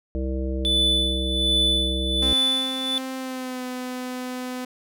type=harmonic tone; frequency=65.41 Hz; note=C2; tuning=in tune; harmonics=1 / 3 / 5 / 7 / 9; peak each=-25 / -33 / -31 / -35 / -36 dBFS; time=0.15-2.33 s; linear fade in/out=0 ms
type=tone with tremolo; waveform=triangle; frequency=3490 Hz; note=A7; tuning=15 cents flat; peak=-16 dBFS; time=0.65-2.98 s; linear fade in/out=0 ms; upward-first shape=sine; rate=1.3 Hz; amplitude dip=70%
type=tone with pitch glide; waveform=sawtooth; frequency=261.6 to 252.3 Hz; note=C4 to B3; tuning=0 to +37 cents; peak=-25 dBFS; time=2.22-4.65 s; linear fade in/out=5 ms; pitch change=-63 cents; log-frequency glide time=3.17-3.64 s
effects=none